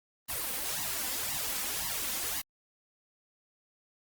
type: noise with flanger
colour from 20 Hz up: white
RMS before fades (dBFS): -34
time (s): 0.28-2.42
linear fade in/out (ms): 20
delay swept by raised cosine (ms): 1 to 4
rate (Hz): 1.9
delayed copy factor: +1
effects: Opus 32 kbps